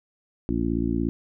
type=harmonic tone; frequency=57 Hz; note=A#1; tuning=38 cents flat; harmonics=1 / 2 / 3 / 4 / 5 / 6; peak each=-30 / -32 / -32 / -28 / -27 / -30 dBFS; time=0.49-1.09 s; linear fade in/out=0 ms; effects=none